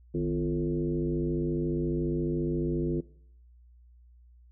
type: tone with frequency modulation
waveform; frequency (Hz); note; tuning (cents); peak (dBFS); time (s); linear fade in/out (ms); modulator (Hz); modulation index
sine; 250.1; B3; +22; -26; 0.14-3.01; 10; 94.4; 1.7
effects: noise-tail reverb RT60 0.6 s tail -19 dB re dry + added 60 Hz sine -53 dBFS peak until 4.51 s